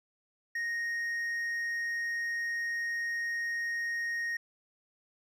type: tone with hard clipping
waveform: sine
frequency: 1864.7 Hz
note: A#6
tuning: in tune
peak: -32 dBFS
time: 0.55-4.37 s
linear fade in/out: 5 ms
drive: 3 dB
effects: none